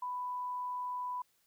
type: tone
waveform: sine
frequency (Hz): 993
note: B5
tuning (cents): +9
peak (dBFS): -35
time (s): 0.02-1.22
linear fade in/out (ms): 5
effects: white hiss -73 dBFS RMS until 1.46 s